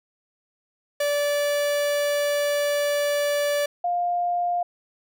45% pulse / sine tone pair in turn, 580 / 703.8 Hz, D5 / F5, -22 / +13 cents, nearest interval minor third, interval 335 cents, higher second, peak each -21 dBFS, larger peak neither, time 1-3.66 / 3.84-4.63 s, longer first, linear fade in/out 5 ms, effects none

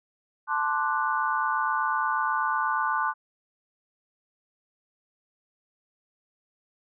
sine chord, D dominant seventh, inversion second, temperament equal, 880 / 1046.5 / 1174.7 / 1480 Hz, A5 / C6 / D6 / F#6, 0 / 0 / 0 / 0 cents, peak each -29 dBFS, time 0.47-3.14 s, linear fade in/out 50 ms, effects none

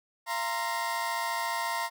30% pulse chord, F suspended fourth, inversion none, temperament equal with one note detuned, 684.1 / 932.3 / 1046.5 Hz, F5 / Bb5 / C6, -36 / 0 / 0 cents, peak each -34 / -29 / -32 dBFS, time 0.26-1.9 s, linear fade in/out 50 ms, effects none

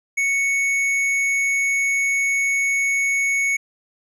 sine tone with hard clipping, 2217 Hz, C#7, in tune, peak -19 dBFS, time 0.17-3.57 s, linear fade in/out 10 ms, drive 8 dB, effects none

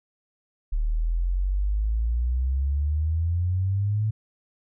sine exponential sweep, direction up, 36.89 to 110 Hz, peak -21 dBFS, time 0.72-4.11 s, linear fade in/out 10 ms, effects none

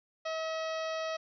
harmonic tone, 641 Hz, E5, 49 cents flat, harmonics 1 / 2 / 3 / 4 / 5 / 6 / 7 / 8 / 9, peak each -34 / -40 / -44 / -46 / -48 / -50 / -51 / -52 / -53 dBFS, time 0.25-1.17 s, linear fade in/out 10 ms, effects none

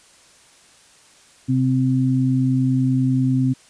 sine tone pair together, 129.95 / 259.9 Hz, C3 / C4, -11 / -11 cents, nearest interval octave, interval 1200 cents, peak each -18 dBFS, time 1.48-3.54 s, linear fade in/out 20 ms, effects white hiss -51 dBFS RMS until 3.69 s + resampled to 22050 Hz

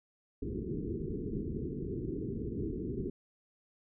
white low-pass noise, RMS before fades -37 dBFS, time 0.42-3.1 s, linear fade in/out 5 ms, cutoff 430 Hz, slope 96 dB/octave, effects none

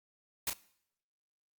white noise with echo, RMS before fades -33 dBFS, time 0.47-0.5 s, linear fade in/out 2 ms, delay 33 ms, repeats 1, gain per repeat -6 dB, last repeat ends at 0.533 s, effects noise-tail reverb RT60 0.7 s tail -20 dB re dry + Opus 48 kbps

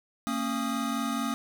square tone cluster, 228.5 / 272.8 / 1239 Hz, A#3 / C#4 / D#6, -34 / -28 / -8 cents, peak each -32 / -33 / -35 dBFS, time 0.27-1.34 s, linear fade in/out 0 ms, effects none

